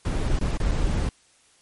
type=noise with dropouts; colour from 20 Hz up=brown; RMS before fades=-23 dBFS; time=0.05-1.09 s; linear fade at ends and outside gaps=2 ms; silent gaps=0.389-0.411 / 0.573-0.6 / 0.712-0.715 s; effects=white hiss -59 dBFS RMS until 1.61 s + MP3 48 kbps